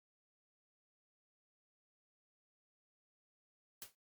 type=noise with exponential decay; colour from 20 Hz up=white; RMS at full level=-44 dBFS; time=3.82-3.95 s; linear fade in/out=0 ms; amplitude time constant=27 ms; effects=MP3 96 kbps